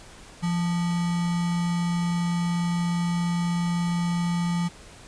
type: tone with sample-and-hold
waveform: sine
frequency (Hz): 172.5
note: F3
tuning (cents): -21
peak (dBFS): -22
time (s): 0.42-4.69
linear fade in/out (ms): 20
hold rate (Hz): 1050
effects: pink hiss -47 dBFS RMS until 5.07 s + resampled to 22050 Hz